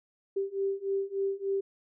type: beating tone pair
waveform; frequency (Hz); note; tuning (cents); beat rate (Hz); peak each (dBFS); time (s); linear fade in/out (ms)
sine; 390.4 / 393.8; G4 / G4; -7 / +8; 3.4; -32 / -31; 0.36-1.61; 10
effects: none